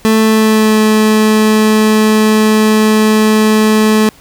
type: tone with pitch glide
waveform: 30% pulse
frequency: 220 to 216.1 Hz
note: A3 to A3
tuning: 0 to -31 cents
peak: -4 dBFS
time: 0.05-4.09 s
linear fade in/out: 0 ms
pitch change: -31 cents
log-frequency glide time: 0.19-0.79 s
effects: pink hiss -42 dBFS RMS until 4.2 s